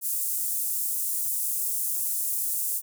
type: high-pass noise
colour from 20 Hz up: pink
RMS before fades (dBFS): -28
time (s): 0.01-2.82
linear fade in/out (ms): 50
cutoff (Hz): 8700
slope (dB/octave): 24
effects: none